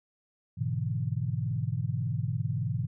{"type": "chord", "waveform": "sine", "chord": "E dominant seventh", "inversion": "first", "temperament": "equal", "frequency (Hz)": [103.83, 123.47, 146.83, 164.81], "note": ["G#2", "B2", "D3", "E3"], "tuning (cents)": [0, 0, 0, 0], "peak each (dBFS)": [-33, -31, -35, -36], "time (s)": [0.57, 2.87], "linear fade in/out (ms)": 20, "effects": []}